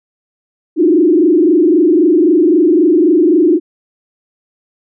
sine tone with frequency modulation, 332.4 Hz, E4, 15 cents sharp, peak -6 dBFS, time 0.76-3.6 s, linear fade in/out 50 ms, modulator 23.8 Hz, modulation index 1.6, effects none

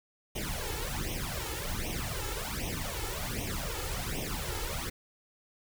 pink noise with flanger, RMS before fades -35 dBFS, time 0.35-4.9 s, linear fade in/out 10 ms, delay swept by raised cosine 0.33 to 2.33 ms, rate 1.3 Hz, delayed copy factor +0.85, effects none

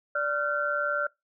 sine tone cluster, 585 / 1383 / 1522 Hz, D5 / F6 / F#6, -7 / -17 / +48 cents, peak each -30 / -27 / -32 dBFS, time 0.15-1.07 s, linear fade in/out 5 ms, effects noise-tail reverb RT60 0.2 s tail -24 dB re dry

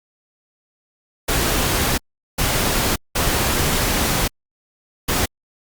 pink noise bursts at uneven times, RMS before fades -19 dBFS, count 4, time 1.28-1.98 / 2.38-2.96 / 3.15-4.28 / 5.08-5.26 s, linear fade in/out 10 ms, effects Opus 48 kbps

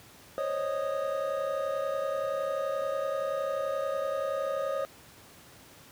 triangle tone cluster, 521 / 552 / 622 / 1239 Hz, C5 / C#5 / D#5 / D#6, -7 / -7 / -1 / -8 cents, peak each -37 / -29 / -33 / -35 dBFS, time 0.38-4.85 s, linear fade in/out 0 ms, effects pink hiss -53 dBFS RMS until 5.91 s + high-pass 80 Hz 12 dB/octave

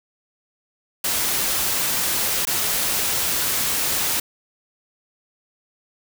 white noise with dropouts, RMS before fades -22 dBFS, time 1.04-4.2 s, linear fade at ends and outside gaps 5 ms, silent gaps 2.453-2.47 s, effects none

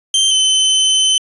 sawtooth tone pair in turn, 3136 / 3056 Hz, G7 / G7, 0 / -45 cents, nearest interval unison, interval 45 cents, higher first, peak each -7 dBFS, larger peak neither, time 0.14-0.31 / 0.31-1.18 s, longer second, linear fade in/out 2 ms, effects resampled to 24000 Hz

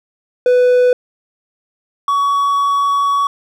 triangle tone pair in turn, 496.7 / 1126.4 Hz, B4 / C#6, +10 / +27 cents, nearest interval octave + major second, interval 1417 cents, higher second, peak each -6 / -10 dBFS, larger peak first, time 0.46-0.93 / 2.08-3.27 s, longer second, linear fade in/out 2 ms, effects none

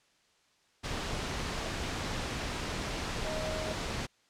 sine tone in noise, 626 Hz, D#5, 10 cents sharp, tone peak -36 dBFS, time 3.24-3.74 s, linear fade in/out 20 ms, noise pink, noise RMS -35 dBFS, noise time 0.83-4.07 s, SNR -4 dB, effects white hiss -68 dBFS RMS until 4.29 s + low-pass 6000 Hz 12 dB/octave

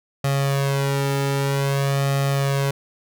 sawtooth tone with flanger, 138.59 Hz, C#3, in tune, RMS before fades -21 dBFS, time 0.24-2.71 s, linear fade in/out 5 ms, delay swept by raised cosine 1.6 to 2.25 ms, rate 0.52 Hz, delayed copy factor +0.9, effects none

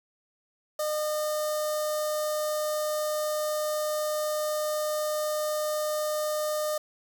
sawtooth tone with notch filter, 608 Hz, D#5, 40 cents flat, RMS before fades -29 dBFS, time 0.79-6.78 s, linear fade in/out 5 ms, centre 2400 Hz, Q 0.63, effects 8-bit

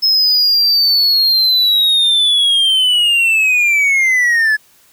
triangle linear sweep, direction down, 5190 to 1698 Hz, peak -8 dBFS, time 0.02-4.57 s, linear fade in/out 20 ms, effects white hiss -50 dBFS RMS until 4.92 s

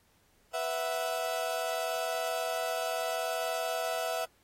35% pulse chord, B suspended fourth, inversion none, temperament equal, 493.9 / 659.3 / 740 Hz, B4 / E5 / F#5, 0 / 0 / 0 cents, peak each -37 / -31 / -35 dBFS, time 0.53-4.26 s, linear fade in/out 20 ms, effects pink hiss -68 dBFS RMS until 4.43 s + AAC 48 kbps

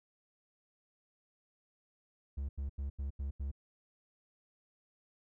triangle tone bursts, 69.3 Hz, C#2, in tune, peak -33 dBFS, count 6, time 2.37-3.515 s, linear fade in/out 10 ms, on 120 ms, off 85 ms, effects none

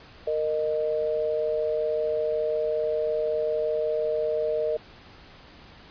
sine tone pair together, 462.7 / 616.1 Hz, A#4 / D#5, -13 / -17 cents, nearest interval perfect fourth, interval 496 cents, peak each -26 dBFS, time 0.27-4.77 s, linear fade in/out 5 ms, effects pink hiss -49 dBFS RMS until 5.9 s + resampled to 11025 Hz

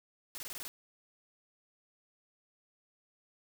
white noise bursts, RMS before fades -43 dBFS, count 7, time 0.35-0.68 s, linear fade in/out 0 ms, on 30 ms, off 20 ms, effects none

